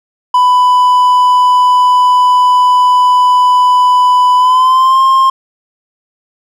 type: tone with pitch glide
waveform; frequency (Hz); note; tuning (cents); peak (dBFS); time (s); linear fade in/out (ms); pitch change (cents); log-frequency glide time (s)
triangle; 996 to 1061.3; B5 to C6; +14 to +24; -3; 0.34-5.3; 5; +110; 4.36-5.01
effects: none